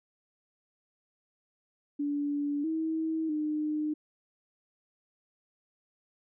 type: tone with pitch steps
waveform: sine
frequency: 288.8 / 320.2 / 303.8 Hz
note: D4 / D#4 / D#4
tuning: -29 / +50 / -41 cents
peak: -28 dBFS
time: 1.99-3.94 s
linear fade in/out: 10 ms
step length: 650 ms
effects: none